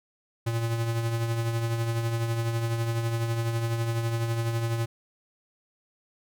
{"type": "tone with tremolo", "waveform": "square", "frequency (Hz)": 115.4, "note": "A#2", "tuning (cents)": -17, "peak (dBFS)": -24, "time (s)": [0.46, 4.86], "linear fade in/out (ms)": 10, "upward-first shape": "triangle", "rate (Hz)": 12, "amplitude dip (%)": 50, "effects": []}